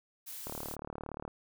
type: noise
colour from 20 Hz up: blue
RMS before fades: -44 dBFS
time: 0.26-0.76 s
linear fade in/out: 20 ms
type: click train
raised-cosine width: 1 ms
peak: -26 dBFS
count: 31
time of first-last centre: 0.47-1.279 s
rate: 37.1 Hz
effects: none